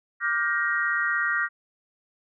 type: chord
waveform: sine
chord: G minor seventh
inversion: second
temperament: just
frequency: 1176 / 1411.2 / 1568 / 1881.6 Hz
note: D6 / F6 / G6 / Bb6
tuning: +2 / +18 / 0 / +16 cents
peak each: -31 / -27 / -29 / -26 dBFS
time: 0.2-1.49 s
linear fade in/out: 50 ms
effects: none